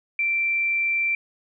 sine tone, 2349 Hz, D7, in tune, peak -20 dBFS, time 0.19-1.15 s, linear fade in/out 2 ms, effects none

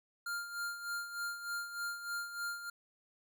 square tone with tremolo, 1400 Hz, F6, 4 cents sharp, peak -36 dBFS, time 0.26-2.7 s, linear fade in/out 5 ms, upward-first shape sine, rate 3.3 Hz, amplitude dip 65%, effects none

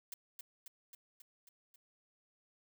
blue noise with echo, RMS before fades -45 dBFS, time 0.12-0.14 s, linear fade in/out 2 ms, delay 270 ms, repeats 6, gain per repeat -3 dB, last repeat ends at 1.76 s, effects none

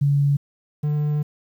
sine / triangle tone pair in turn, 142 / 148.9 Hz, C#3 / D3, +42 / +24 cents, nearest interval minor second, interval 82 cents, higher second, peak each -15 / -17 dBFS, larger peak first, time 0.01-0.37 / 0.83-1.23 s, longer second, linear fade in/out 10 ms, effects 9-bit

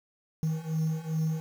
triangle beating tone pair, 157.4 / 159.9 Hz, D#3 / D#3, +20 / +48 cents, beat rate 2.5 Hz, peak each -29 / -27 dBFS, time 0.43-1.4 s, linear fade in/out 0 ms, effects tanh soft clip ceiling -18 dBFS + 8-bit

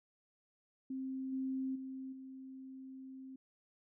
sine tone with level steps, 263.7 Hz, C4, 14 cents sharp, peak -38 / -35 / -42 / -47 dBFS, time 0.9-3.36 s, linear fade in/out 5 ms, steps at 1.32 / 1.75 / 2.12 s, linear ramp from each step 10 ms, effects none

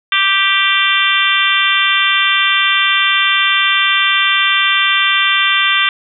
harmonic tone, 392 Hz, G4, in tune, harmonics 3 / 4 / 5 / 6 / 7 / 8 / 9, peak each -18 / -18 / -18 / -18 / -18 / -18 / -18 dBFS, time 0.12-5.89 s, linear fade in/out 2 ms, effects none

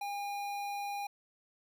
square tone with notch filter, 810 Hz, G#5, 43 cents flat, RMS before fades -38 dBFS, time 0.01-1.07 s, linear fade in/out 5 ms, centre 8000 Hz, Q 1.3, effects none

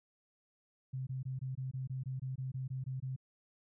sine tone bursts, 130.81 Hz, C3, in tune, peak -36 dBFS, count 14, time 0.93-3.163 s, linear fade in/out 10 ms, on 140 ms, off 21 ms, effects none

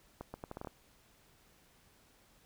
accelerating click train, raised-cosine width 1 ms, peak -28 dBFS, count 8, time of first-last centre 0.21-0.672 s, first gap 130 ms, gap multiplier 0.76, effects pink hiss -66 dBFS RMS until 2.45 s

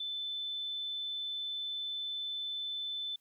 sine tone, 3520 Hz, A7, in tune, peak -35 dBFS, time 0-3.16 s, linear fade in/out 5 ms, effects white hiss -75 dBFS RMS until 3.2 s + high-pass 100 Hz 12 dB/octave

